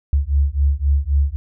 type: beating tone pair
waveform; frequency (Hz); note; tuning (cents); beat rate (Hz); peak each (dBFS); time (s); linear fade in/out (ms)
sine; 68.8 / 72.6; C#2 / D2; -12 / -19; 3.8; -17; 0.13-1.36; 0
effects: none